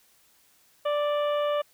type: harmonic tone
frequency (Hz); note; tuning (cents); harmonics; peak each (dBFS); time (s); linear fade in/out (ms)
587.3; D5; 0; 1 / 2 / 3 / 4 / 5 / 6; -24 / -31 / -42 / -45 / -40 / -47; 0.85-1.62; 10
effects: white hiss -62 dBFS RMS until 1.73 s